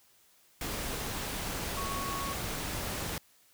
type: tone in noise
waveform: sine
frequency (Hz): 1108.7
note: C#6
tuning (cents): 0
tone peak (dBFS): -36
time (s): 1.77-2.33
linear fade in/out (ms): 2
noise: pink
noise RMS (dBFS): -36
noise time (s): 0.61-3.18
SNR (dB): -3
effects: white hiss -64 dBFS RMS until 3.53 s